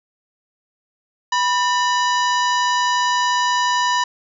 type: harmonic tone with a mistuned harmonic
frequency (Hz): 983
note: B5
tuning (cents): -8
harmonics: 1 / 2 / 3 / 4 / 5 / 6 / 7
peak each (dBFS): -17 / -23 / -27 / -29 / -31 / -33 / -34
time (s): 1.32-4.04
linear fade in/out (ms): 5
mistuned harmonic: 2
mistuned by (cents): -150
effects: none